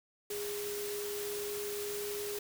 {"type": "tone in noise", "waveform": "sine", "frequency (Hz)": 411.6, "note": "G#4", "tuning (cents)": -16, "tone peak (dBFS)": -37, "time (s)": [0.3, 2.39], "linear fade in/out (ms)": 5, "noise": "white", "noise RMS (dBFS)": -42, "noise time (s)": [0.3, 2.39], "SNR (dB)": 2, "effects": []}